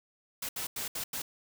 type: noise bursts at uneven times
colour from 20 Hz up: white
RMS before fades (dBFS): -36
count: 5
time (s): 0.42-0.49 / 0.56-0.67 / 0.76-0.88 / 0.95-1.04 / 1.13-1.22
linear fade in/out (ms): 5
effects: none